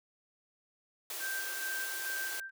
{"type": "high-pass noise", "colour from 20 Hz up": "white", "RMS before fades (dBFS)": -40, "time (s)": [1.1, 2.4], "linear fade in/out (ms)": 2, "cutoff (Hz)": 310, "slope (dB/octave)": 96}
{"type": "tone with tremolo", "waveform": "sine", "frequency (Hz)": 1568, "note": "G6", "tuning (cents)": 0, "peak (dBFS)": -35, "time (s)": [1.19, 2.51], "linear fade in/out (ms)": 50, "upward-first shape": "square", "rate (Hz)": 2.3, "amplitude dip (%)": 40}
{"effects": []}